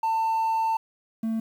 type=tone pair in turn; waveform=triangle; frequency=895 / 223.8 Hz; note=A5 / A3; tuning=+29 / +30 cents; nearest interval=2 octaves; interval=2399 cents; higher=first; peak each=-19 / -22 dBFS; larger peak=first; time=0.03-0.77 / 1.23-1.4 s; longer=first; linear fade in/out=5 ms; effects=tanh soft clip ceiling -16 dBFS + 9-bit